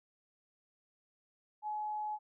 sine tone, 848 Hz, G#5, 36 cents sharp, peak -35 dBFS, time 1.62-2.19 s, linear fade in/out 50 ms, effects none

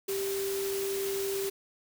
sine tone in noise, 392.2 Hz, G4, 1 cent sharp, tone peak -30 dBFS, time 0.08-1.5 s, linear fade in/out 10 ms, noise white, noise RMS -38 dBFS, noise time 0.08-1.5 s, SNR +5 dB, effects none

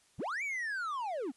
triangle linear two-way sweep, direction up then down, 42.56 to 2349 to 225.6 Hz, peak -32 dBFS, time 0.18-1.32 s, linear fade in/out 20 ms, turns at 0.43 s, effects white hiss -67 dBFS RMS until 1.36 s + resampled to 24000 Hz

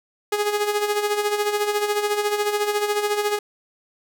sawtooth tone with tremolo, 415.3 Hz, G#4, in tune, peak -14 dBFS, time 0.32-3.39 s, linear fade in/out 5 ms, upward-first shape sine, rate 14 Hz, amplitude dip 60%, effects none

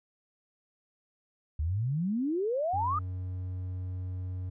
sine exponential sweep, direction up, 71.1 to 1272 Hz, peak -27 dBFS, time 1.59-2.99 s, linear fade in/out 5 ms
triangle tone, 91.8 Hz, F#2, 13 cents flat, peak -31 dBFS, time 2.73-4.5 s, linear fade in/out 10 ms
effects none

